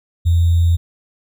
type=tone with sample-and-hold; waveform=sine; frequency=84.9 Hz; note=F2; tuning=48 cents flat; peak=-10 dBFS; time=0.25-0.77 s; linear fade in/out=20 ms; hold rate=3675 Hz; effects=none